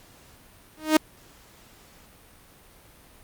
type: tone with exponential growth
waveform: sawtooth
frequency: 311 Hz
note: D#4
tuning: 1 cent flat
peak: -8 dBFS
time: 0.77-0.97 s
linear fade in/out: 5 ms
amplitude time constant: 43 ms
effects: pink hiss -53 dBFS RMS until 3.23 s + Opus 48 kbps